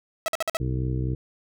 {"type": "tone bursts", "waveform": "sawtooth", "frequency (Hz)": 650, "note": "E5", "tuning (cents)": -24, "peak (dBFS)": -19, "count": 5, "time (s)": [0.26, 0.569], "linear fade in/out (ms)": 0, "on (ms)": 21, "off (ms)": 51}
{"type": "harmonic tone", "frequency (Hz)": 63.7, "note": "C2", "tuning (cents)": -46, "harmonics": [1, 2, 3, 4, 5, 6, 7], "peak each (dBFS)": [-29, -26, -37, -40, -34, -40, -40], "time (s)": [0.6, 1.15], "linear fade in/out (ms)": 5}
{"effects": []}